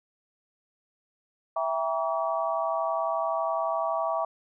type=chord; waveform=sine; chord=E diminished seventh; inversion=none; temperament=just; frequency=659.3 / 791.1 / 949.3 / 1139.2 Hz; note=E5 / G5 / Bb5 / Db6; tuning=0 / +16 / +31 / +47 cents; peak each=-28 / -33 / -33 / -31 dBFS; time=1.56-4.25 s; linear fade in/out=5 ms; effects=none